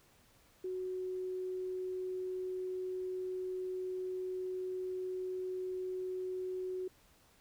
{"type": "tone", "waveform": "sine", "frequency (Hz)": 370, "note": "F#4", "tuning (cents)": 0, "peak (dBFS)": -36, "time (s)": [0.64, 6.88], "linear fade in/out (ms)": 5, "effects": ["pink hiss -66 dBFS RMS until 7.4 s"]}